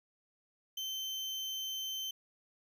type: tone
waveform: 35% pulse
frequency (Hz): 3093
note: G7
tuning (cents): -24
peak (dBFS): -35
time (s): 0.77-2.11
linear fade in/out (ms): 5
effects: none